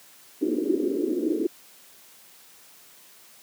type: band-pass noise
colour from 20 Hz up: pink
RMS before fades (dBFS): -25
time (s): 0.41-1.47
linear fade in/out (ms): 10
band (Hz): 270 to 410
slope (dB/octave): 48
effects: white hiss -52 dBFS RMS until 3.42 s + high-pass 150 Hz 12 dB/octave